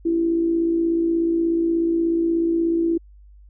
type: tone with amplitude modulation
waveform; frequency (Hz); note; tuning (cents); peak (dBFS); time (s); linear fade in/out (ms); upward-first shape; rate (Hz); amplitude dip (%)
sine; 333.7; E4; +21; -15; 0.05-2.98; 10; sine; 56.6; 45
effects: added 50 Hz sine -44 dBFS peak until 3.49 s